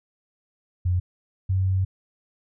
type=tone pair in turn; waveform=sine; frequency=89.7 / 94.5 Hz; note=F2 / F#2; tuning=+47 / +37 cents; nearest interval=minor second; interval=90 cents; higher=second; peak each=-19 dBFS; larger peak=neither; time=0.85-1 / 1.49-1.85 s; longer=second; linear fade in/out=10 ms; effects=none